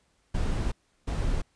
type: noise bursts at uneven times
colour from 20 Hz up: brown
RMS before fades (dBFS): -27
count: 2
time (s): 0.34-0.72 / 1.07-1.42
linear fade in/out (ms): 10
effects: pink hiss -69 dBFS RMS until 1.55 s + resampled to 22050 Hz